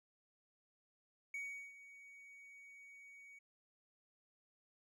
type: tone with ADSR envelope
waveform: triangle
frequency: 2246 Hz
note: C#7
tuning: 22 cents sharp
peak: -39 dBFS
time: 1.34-3.39 s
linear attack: 3 ms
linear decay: 380 ms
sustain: -15 dB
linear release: 7 ms
effects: none